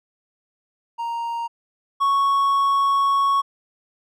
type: tone pair in turn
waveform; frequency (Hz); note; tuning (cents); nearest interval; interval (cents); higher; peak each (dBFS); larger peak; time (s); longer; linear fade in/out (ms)
triangle; 932.3 / 1108.7; A#5 / C#6; 0 / 0; minor third; 300; second; -22 / -14; second; 0.98-1.48 / 2-3.42; second; 20
effects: none